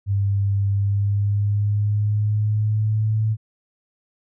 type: tone with pitch glide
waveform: sine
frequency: 99.6 to 109.24 Hz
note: G2 to A2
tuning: +28 to -12 cents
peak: -17 dBFS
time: 0.06-3.37 s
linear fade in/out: 50 ms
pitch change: +160 cents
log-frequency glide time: 0.67-3.25 s
effects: none